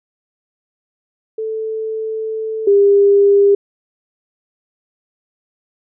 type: tone pair in turn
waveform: sine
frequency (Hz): 440 / 401.6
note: A4 / G4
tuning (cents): 0 / +42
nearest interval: major second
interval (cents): 158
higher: first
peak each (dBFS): -19 / -7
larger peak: second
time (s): 1.38-2.67 / 2.67-3.55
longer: first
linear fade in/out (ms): 5
effects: none